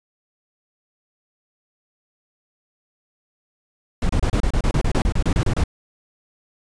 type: noise bursts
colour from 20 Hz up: brown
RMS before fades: -18 dBFS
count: 16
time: 4.02-5.638 s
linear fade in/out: 2 ms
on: 73 ms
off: 30 ms
effects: resampled to 22050 Hz